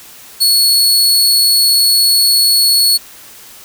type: tone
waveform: sawtooth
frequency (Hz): 4383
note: C#8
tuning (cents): -20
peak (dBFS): -5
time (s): 0.4-2.98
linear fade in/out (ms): 20
effects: white hiss -37 dBFS RMS until 3.64 s